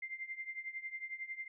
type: tone with tremolo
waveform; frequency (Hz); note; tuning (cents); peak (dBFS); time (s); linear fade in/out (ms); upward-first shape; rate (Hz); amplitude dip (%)
sine; 2093; C7; 0; -37; 0.02-1.48; 5; triangle; 11; 90
effects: none